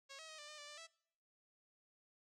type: tone with pitch steps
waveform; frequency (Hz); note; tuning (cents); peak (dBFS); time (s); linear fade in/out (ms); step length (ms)
5% pulse; 548 / 639 / 628 / 592 / 605 / 585 / 593 / 657; C#5 / D#5 / D#5 / D5 / D#5 / D5 / D5 / E5; -20 / +46 / +16 / +14 / -49 / -7 / +17 / -6; -40; 0.09-0.874; 20; 98
effects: noise-tail reverb RT60 0.7 s tail -23 dB re dry + low-pass 8000 Hz 12 dB/octave